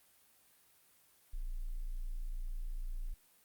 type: tone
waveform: sine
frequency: 28.9 Hz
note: A#0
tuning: 14 cents flat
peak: -36 dBFS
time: 1.33-3.14 s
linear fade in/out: 10 ms
effects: white hiss -67 dBFS RMS until 3.44 s + Opus 32 kbps